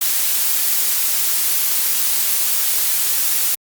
blue noise, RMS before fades -17 dBFS, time 0.01-3.55 s, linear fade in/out 5 ms, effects Opus 48 kbps

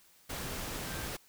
sine tone in noise, 1568 Hz, G6, in tune, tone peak -48 dBFS, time 0.86-1.06 s, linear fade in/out 10 ms, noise pink, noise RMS -39 dBFS, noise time 0.29-1.17 s, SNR -12 dB, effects white hiss -63 dBFS RMS until 1.28 s

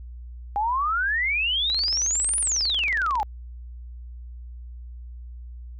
sine exponential two-way sweep, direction up then down, 798 to 9956 to 798 Hz, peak -21 dBFS, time 0.56-3.23 s, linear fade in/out 0 ms, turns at 2.39 s
click train, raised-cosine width 0.2 ms, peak -20 dBFS, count 34, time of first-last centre 1.7-3.2 s, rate 22 Hz
effects added 60 Hz sine -36 dBFS peak until 5.79 s

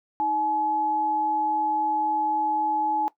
sine tone pair together, 315.1 / 851 Hz, D#4 / G#5, +22 / +42 cents, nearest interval octave + perfect fourth, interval 1720 cents, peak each -33 / -22 dBFS, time 0.2-3.08 s, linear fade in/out 0 ms, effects noise-tail reverb RT60 0.1 s tail -17 dB re dry

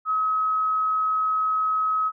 sine tone, 1277 Hz, D#6, 45 cents sharp, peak -20 dBFS, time 0.05-2.12 s, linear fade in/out 50 ms, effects none

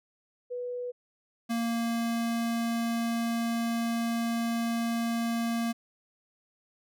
sine / square tone pair in turn, 491.7 / 231.8 Hz, B4 / A#3, -8 / -10 cents, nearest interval octave + minor second, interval 1302 cents, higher first, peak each -32 / -28 dBFS, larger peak second, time 0.5-0.92 / 1.49-5.73 s, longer second, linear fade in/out 20 ms, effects none

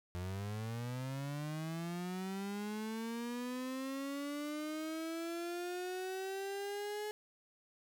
35% pulse linear sweep, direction up, 87.31 to 424.1 Hz, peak -37 dBFS, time 0.15-7.11 s, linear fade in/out 0 ms, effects none

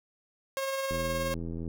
sawtooth tone with tremolo, 540 Hz, C#5, 45 cents flat, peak -25 dBFS, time 0.57-1.34 s, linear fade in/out 0 ms, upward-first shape sine, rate 19 Hz, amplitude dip 30%
click train, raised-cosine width 3 ms, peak -25 dBFS, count 65, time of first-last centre 0.91-1.678 s, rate 83.3 Hz
effects none

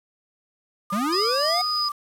sine tone with vibrato, 1197 Hz, D6, 33 cents sharp, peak -26 dBFS, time 0.9-1.92 s, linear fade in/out 5 ms, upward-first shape sine, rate 1.6 Hz, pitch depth 54 cents each way
square linear sweep, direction up, 180 to 742 Hz, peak -24 dBFS, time 0.92-1.62 s, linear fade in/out 10 ms
sine tone with tremolo, 4978 Hz, D#8, in tune, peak -22 dBFS, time 1.12-1.89 s, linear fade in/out 10 ms, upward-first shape triangle, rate 3.2 Hz, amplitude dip 25%
effects resampled to 32000 Hz + 7-bit

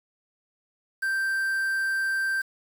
triangle tone with quantisation, 1568 Hz, G6, in tune, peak -22 dBFS, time 1.02-2.42 s, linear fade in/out 10 ms, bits 7, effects none

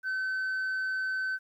sine tone, 1528 Hz, G6, 45 cents flat, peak -26 dBFS, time 0.03-1.39 s, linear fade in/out 50 ms, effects tanh soft clip ceiling -28 dBFS + 11-bit

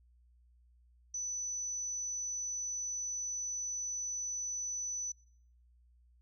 sine tone, 5980 Hz, F#8, 17 cents sharp, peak -35 dBFS, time 1.14-5.12 s, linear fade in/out 5 ms, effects noise-tail reverb RT60 0.6 s tail -24 dB re dry + added 60 Hz sine -62 dBFS peak until 6.21 s

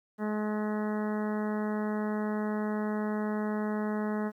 harmonic tone, 212 Hz, G#3, 36 cents sharp, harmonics 1 / 2 / 3 / 4 / 5 / 6 / 7 / 8 / 9, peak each -30 / -36 / -40 / -42 / -44 / -46 / -47 / -48 / -49 dBFS, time 0.18-4.32 s, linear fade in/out 50 ms, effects 11-bit

